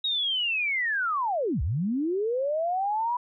sine linear two-way sweep, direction down then up, 3810 to 58.27 to 988 Hz, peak -24 dBFS, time 0.04-3.17 s, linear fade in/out 5 ms, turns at 1.62 s, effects none

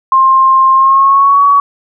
sine tone with pitch glide, 1059 to 1128.5 Hz, C6 to C#6, +21 to +31 cents, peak -4 dBFS, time 0.12-1.6 s, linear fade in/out 2 ms, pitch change +110 cents, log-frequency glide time 0.73-1.42 s, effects none

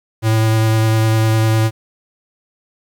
square tone with vibrato, 110.8 Hz, A2, 13 cents sharp, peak -12 dBFS, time 0.22-1.71 s, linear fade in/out 50 ms, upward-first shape sine, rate 9.9 Hz, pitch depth 11 cents each way, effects 8-bit

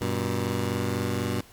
15% pulse tone pair together, 96.05 / 120 Hz, G2 / B2, -35 / -49 cents, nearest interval major third, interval 386 cents, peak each -22 dBFS, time 0.01-1.41 s, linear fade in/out 5 ms, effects pink hiss -52 dBFS RMS until 1.52 s + MP3 96 kbps

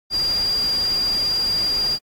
sine tone in noise, 4794 Hz, D8, 35 cents sharp, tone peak -18 dBFS, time 0.1-1.99 s, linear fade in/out 50 ms, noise pink, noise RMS -34 dBFS, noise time 0.1-1.99 s, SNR +13 dB, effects AAC 64 kbps

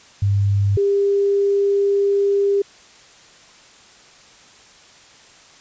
sine tone pair in turn, 100 / 400 Hz, G2 / G4, +35 / +35 cents, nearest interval 2 octaves, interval 2400 cents, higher second, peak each -14 dBFS, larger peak neither, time 0.22-0.77 / 0.77-2.62 s, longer second, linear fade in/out 5 ms, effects white hiss -47 dBFS RMS until 5.6 s + resampled to 16000 Hz

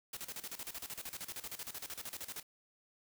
white noise with tremolo, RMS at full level -43 dBFS, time 0.13-2.43 s, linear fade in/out 5 ms, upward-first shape square, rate 13 Hz, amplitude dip 80%, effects none

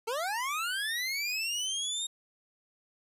25% pulse linear sweep, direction up, 427.7 to 3729 Hz, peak -27 dBFS, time 0.07-2.07 s, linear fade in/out 10 ms, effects resampled to 32000 Hz + 10-bit

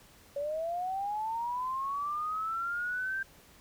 sine linear sweep, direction up, 560 to 1582 Hz, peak -31 dBFS, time 0.36-3.23 s, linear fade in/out 5 ms, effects pink hiss -58 dBFS RMS until 3.6 s

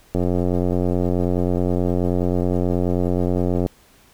click train, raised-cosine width 2 ms, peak -8 dBFS, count 315, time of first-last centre 0.15-3.662 s, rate 89.4 Hz, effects pink hiss -53 dBFS RMS until 4.13 s

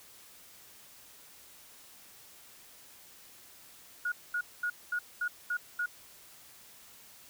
sine tone bursts, 1446 Hz, F#6, 40 cents flat, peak -29 dBFS, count 7, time 4.05-5.86 s, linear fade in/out 5 ms, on 70 ms, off 220 ms, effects white hiss -55 dBFS RMS until 7.29 s

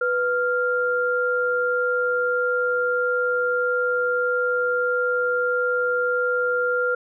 sine tone pair together, 493.9 / 1395.5 Hz, B4 / F6, 0 / -2 cents, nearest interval octave + tritone, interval 1798 cents, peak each -22 dBFS, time 0.01-6.95 s, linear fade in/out 5 ms, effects none

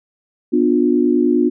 sine chord, B diminished, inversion none, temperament just, 246.9 / 296.3 / 355.6 Hz, B3 / D4 / F4, 0 / +15 / +31 cents, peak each -16 dBFS, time 0.52-1.5 s, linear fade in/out 20 ms, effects none

